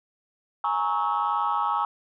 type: chord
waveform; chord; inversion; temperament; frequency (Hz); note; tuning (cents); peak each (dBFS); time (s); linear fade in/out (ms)
sine; A# half-diminished seventh; third; equal with one note detuned; 830.6 / 932.3 / 1108.7 / 1292.9; G#5 / A#5 / C#6 / E6; 0 / 0 / 0 / -34; -27; 0.64-1.85; 2
effects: tanh soft clip ceiling -16 dBFS